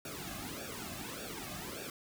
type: noise with flanger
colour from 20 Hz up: pink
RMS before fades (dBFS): -43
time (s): 0.05-1.9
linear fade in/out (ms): 2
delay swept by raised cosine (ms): 0.97 to 2.17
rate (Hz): 1.7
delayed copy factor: -0.95
effects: none